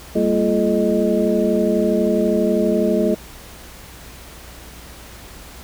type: tone cluster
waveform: sine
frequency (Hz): 197.9 / 230.1 / 345.3 / 429.3 / 620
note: G3 / A#3 / F4 / A4 / D#5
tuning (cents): +17 / -22 / -20 / -43 / -6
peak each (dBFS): -21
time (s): 0.15-3.15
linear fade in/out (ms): 10
effects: added 60 Hz sine -41 dBFS peak until 5.63 s + pink hiss -40 dBFS RMS until 5.63 s